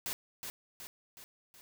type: noise with echo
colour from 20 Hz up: white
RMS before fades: -37 dBFS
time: 0.06-0.13 s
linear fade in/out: 0 ms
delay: 370 ms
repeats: 4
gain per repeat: -5 dB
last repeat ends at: 1.61 s
effects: none